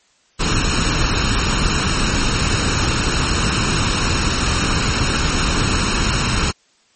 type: noise with comb filter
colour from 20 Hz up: pink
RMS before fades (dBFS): -17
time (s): 0.39-6.52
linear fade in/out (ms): 20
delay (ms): 0.74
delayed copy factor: +0.55
effects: white hiss -57 dBFS RMS until 6.95 s + MP3 32 kbps